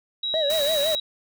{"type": "tone", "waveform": "sine", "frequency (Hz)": 3858, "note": "B7", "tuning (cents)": -41, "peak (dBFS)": -24, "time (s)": [0.23, 1], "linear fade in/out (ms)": 5}
{"type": "tone with vibrato", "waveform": "triangle", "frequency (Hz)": 604, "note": "D5", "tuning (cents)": 48, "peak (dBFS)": -20, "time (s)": [0.34, 0.95], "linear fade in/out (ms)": 0, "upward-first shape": "sine", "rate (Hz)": 5.9, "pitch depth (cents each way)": 130}
{"type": "noise", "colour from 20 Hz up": "white", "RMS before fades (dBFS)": -32, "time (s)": [0.5, 0.95], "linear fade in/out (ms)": 0}
{"effects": []}